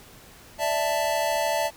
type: chord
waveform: square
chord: D suspended second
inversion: none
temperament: just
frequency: 587.3 / 660.7 / 881 Hz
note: D5 / E5 / A5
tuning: 0 / +4 / +2 cents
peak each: -29 / -27 / -28 dBFS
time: 0.58-1.71 s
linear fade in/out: 50 ms
effects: pink hiss -49 dBFS RMS until 1.76 s